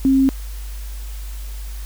sine tone, 268 Hz, C4, 42 cents sharp, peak -11 dBFS, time 0.05-0.29 s, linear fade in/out 0 ms, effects added 50 Hz sine -27 dBFS peak until 1.85 s + white hiss -42 dBFS RMS until 1.85 s

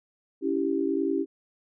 sine chord, C# diminished, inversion none, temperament equal with one note detuned, 280.1 / 329.6 / 392 Hz, C#4 / E4 / G4, +18 / 0 / 0 cents, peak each -28 / -28 / -28 dBFS, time 0.41-1.26 s, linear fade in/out 50 ms, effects none

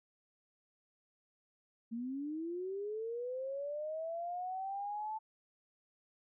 sine linear sweep, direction up, 223.7 to 880 Hz, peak -37 dBFS, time 1.91-5.19 s, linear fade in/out 20 ms, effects none

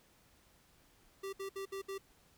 square tone bursts, 390 Hz, G4, 9 cents flat, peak -40 dBFS, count 5, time 1.23-1.982 s, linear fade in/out 10 ms, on 100 ms, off 63 ms, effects pink hiss -67 dBFS RMS until 2.37 s

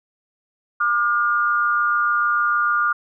sine tone pair together, 1198 / 1424.7 Hz, D6 / F6, +34 / +34 cents, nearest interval minor third, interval 300 cents, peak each -19 dBFS, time 0.8-2.93 s, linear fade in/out 10 ms, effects none

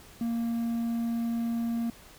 triangle tone with quantisation, 232.3 Hz, A#3, 6 cents flat, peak -25 dBFS, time 0.21-1.9 s, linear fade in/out 2 ms, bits 9, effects pink hiss -52 dBFS RMS until 2.18 s

